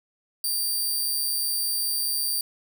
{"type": "tone with amplitude modulation", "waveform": "10% pulse", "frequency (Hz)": 4689, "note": "D8", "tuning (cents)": -4, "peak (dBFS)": -16, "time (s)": [0.44, 2.41], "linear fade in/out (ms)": 2, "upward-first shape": "sine", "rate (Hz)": 143, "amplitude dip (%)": 25, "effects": ["8-bit"]}